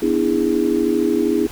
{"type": "chord", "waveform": "sine", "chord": "E dominant seventh", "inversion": "second", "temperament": "just", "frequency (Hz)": [247.2, 296.7, 329.6, 412], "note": ["B3", "D4", "E4", "G#4"], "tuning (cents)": [2, 18, 0, -14], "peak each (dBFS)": [-22, -21, -19, -20], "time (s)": [0.02, 1.47], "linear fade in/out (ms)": 5, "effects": ["pink hiss -37 dBFS RMS until 1.51 s"]}